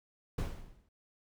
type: noise with exponential decay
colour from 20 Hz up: brown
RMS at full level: -30 dBFS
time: 0.38-0.89 s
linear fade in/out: 5 ms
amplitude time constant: 110 ms
effects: none